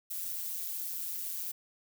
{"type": "noise with amplitude modulation", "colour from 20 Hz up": "violet", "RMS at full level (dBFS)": -34, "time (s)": [0.1, 1.52], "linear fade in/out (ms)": 10, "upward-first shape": "sine", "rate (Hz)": 175, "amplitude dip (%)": 75, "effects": []}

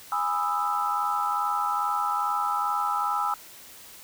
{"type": "chord", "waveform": "sine", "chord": "E major seventh", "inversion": "first", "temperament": "just", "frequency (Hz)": [824.1, 988.9, 1236.1, 1318.5], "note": ["G#5", "B5", "D#6", "E6"], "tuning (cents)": [-14, 2, -12, 0], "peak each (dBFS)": [-29, -31, -32, -27], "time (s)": [0.12, 3.34], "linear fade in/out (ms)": 2, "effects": ["white hiss -47 dBFS RMS until 4.03 s"]}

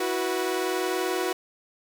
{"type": "chord", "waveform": "sawtooth", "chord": "E suspended second", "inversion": "none", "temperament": "equal with one note detuned", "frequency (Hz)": [329.6, 370, 488.8], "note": ["E4", "F#4", "B4"], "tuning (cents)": [0, 0, -18], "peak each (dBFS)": [-28, -23, -28], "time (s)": [0, 1.33], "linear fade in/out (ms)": 5, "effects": ["8-bit"]}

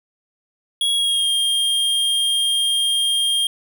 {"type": "tone with pitch glide", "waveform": "square", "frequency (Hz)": [3322, 3216], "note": ["G#7", "G7"], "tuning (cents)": [0, 44], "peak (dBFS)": -17, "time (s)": [0.81, 3.47], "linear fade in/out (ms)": 2, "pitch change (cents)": -56, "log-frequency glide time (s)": [0.94, 1.29], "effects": []}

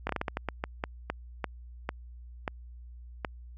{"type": "slowing click train", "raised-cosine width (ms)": 0.5, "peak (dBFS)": -15, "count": 15, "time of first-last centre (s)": [0.07, 3.248], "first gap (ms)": 23, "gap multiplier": 1.31, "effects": ["added 60 Hz sine -44 dBFS peak until 3.57 s"]}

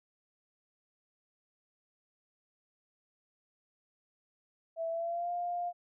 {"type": "tone with pitch glide", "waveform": "sine", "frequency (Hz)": [659.3, 702.6], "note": ["E5", "F5"], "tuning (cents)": [0, 10], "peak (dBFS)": -32, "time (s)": [4.76, 5.73], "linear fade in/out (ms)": 50, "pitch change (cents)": 110, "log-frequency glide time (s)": [4.89, 5.31], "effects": []}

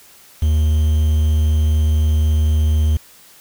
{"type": "tone with quantisation", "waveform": "triangle", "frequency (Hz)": 77, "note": "D#2", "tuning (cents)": -17, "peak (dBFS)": -10, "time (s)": [0.42, 2.97], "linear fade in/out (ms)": 5, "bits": 6, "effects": ["white hiss -46 dBFS RMS until 3.4 s"]}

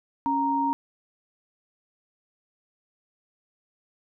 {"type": "tone pair together", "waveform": "sine", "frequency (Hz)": [277.2, 932.3], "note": ["C#4", "A#5"], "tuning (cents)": [0, 0], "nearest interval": "octave + major sixth", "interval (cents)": 2100, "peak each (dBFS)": [-27, -23], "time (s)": [0.26, 0.73], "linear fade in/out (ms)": 0, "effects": []}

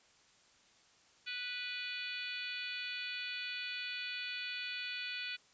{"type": "harmonic tone", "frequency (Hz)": 493, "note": "B4", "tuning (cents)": -3, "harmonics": [3, 4, 5, 6, 7, 8, 9], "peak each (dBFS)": [-46, -50, -42, -48, -47, -51, -48], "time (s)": [1.26, 5.37], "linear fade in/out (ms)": 20, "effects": ["white hiss -66 dBFS RMS until 5.53 s", "resampled to 16000 Hz"]}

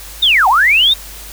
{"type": "linear two-way sweep", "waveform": "sine", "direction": "down then up", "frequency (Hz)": [3784, 724, 3784], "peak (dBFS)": -7, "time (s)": [0.22, 0.94], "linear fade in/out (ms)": 10, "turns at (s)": 0.48, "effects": ["added 50 Hz sine -34 dBFS peak until 1.32 s", "white hiss -33 dBFS RMS until 1.32 s"]}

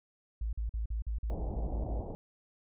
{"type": "tone bursts", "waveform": "sine", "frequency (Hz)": 55, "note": "A1", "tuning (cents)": 0, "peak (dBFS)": -31, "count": 10, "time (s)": [0.41, 2.006], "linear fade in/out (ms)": 5, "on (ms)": 120, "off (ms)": 44}
{"type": "low-pass noise", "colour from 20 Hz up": "pink", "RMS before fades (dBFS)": -40, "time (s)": [1.3, 2.15], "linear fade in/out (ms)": 0, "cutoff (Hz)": 820, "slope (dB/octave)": 48}
{"effects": []}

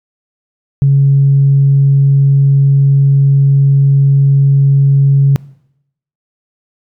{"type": "tone", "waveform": "sine", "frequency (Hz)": 138.59, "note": "C#3", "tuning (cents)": 0, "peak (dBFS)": -4, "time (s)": [0.82, 5.36], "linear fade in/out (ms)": 0, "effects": ["noise-tail reverb RT60 0.8 s tail -22 dB re dry", "tanh soft clip ceiling 0 dBFS"]}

